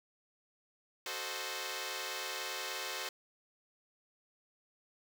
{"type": "chord", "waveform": "5% pulse", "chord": "F# diminished seventh", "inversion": "none", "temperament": "equal", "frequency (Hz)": [370, 440, 523.3, 622.3], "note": ["F#4", "A4", "C5", "Eb5"], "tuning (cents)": [0, 0, 0, 0], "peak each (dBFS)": [-33, -32, -30, -34], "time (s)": [1.06, 3.09], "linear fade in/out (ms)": 2, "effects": []}